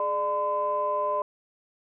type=tone cluster; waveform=sine; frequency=419.9 / 598 / 1019 Hz; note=G#4 / D5 / C6; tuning=+19 / +31 / -46 cents; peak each=-35 / -27 / -26 dBFS; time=0-1.22 s; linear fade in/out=2 ms; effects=tanh soft clip ceiling -15 dBFS